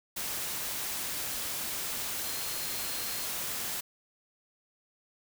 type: tone in noise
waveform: sine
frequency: 4200 Hz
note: C8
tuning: 6 cents sharp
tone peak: -44 dBFS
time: 2.24-3.26 s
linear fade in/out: 10 ms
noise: white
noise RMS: -35 dBFS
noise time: 0.16-3.81 s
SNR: -12 dB
effects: none